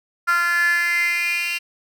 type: tone with high-pass filter sweep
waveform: 10% pulse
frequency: 345.5 Hz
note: F4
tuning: 19 cents flat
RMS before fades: -20 dBFS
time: 0.27-1.59 s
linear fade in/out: 20 ms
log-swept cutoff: 1400 to 2800 Hz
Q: 7.9
effects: none